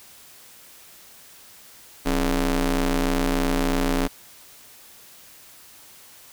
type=ring-modulated tone; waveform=sawtooth; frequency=150.6 Hz; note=D3; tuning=44 cents sharp; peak=-13 dBFS; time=2.05-4.08 s; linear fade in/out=20 ms; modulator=119 Hz; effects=white hiss -48 dBFS RMS until 6.32 s